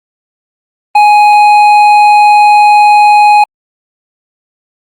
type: tone with hard clipping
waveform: triangle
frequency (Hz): 834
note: G#5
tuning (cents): +7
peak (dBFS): -3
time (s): 0.95-3.44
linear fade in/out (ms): 5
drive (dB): 11
effects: Opus 32 kbps